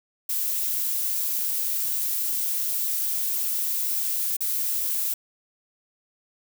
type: noise with dropouts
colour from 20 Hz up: violet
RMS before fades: -26 dBFS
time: 0.29-5.14 s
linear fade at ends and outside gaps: 5 ms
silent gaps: 4.368-4.406 s
effects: none